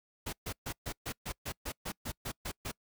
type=noise bursts; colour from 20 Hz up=pink; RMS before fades=-38 dBFS; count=13; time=0.26-2.717 s; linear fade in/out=10 ms; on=69 ms; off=130 ms; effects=noise-tail reverb RT60 0.1 s tail -25 dB re dry